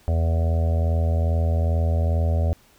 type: harmonic tone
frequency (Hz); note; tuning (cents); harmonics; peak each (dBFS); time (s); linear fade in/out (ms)
82.41; E2; 0; 1 / 2 / 3 / 5 / 6 / 7 / 8 / 9; -18 / -33 / -35 / -38 / -38 / -33 / -36 / -39; 0.08-2.53; 0
effects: pink hiss -56 dBFS RMS until 2.78 s